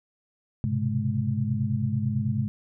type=tone cluster; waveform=sine; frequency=103.5 / 125.1 / 134.2 / 211.7 Hz; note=G#2 / B2 / C3 / G#3; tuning=-5 / +23 / +44 / +33 cents; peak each=-29 dBFS; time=0.64-2.48 s; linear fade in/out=0 ms; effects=none